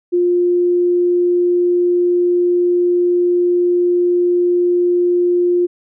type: tone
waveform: sine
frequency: 353 Hz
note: F4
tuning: 19 cents sharp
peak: -11 dBFS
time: 0.12-5.67 s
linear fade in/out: 20 ms
effects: none